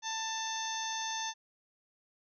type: harmonic tone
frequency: 889 Hz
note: A5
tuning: 18 cents sharp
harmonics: 1 / 2 / 3 / 4 / 5 / 6 / 7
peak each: -38 / -42 / -48 / -41 / -48 / -46 / -40 dBFS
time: 0.02-1.34 s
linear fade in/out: 50 ms
effects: none